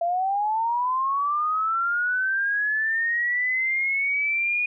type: linear sweep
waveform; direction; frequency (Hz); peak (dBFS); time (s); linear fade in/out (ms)
sine; up; 672 to 2462; -21; 0.01-4.66; 5
effects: none